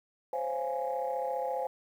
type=chord; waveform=sine; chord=Db major seventh; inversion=third; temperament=just; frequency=519.7 / 554.4 / 693 / 831.5 Hz; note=C5 / Db5 / F5 / Ab5; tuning=-12 / 0 / -14 / +2 cents; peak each=-33 / -39 / -37 / -34 dBFS; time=0.33-1.67 s; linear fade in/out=2 ms; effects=tanh soft clip ceiling -22 dBFS + 10-bit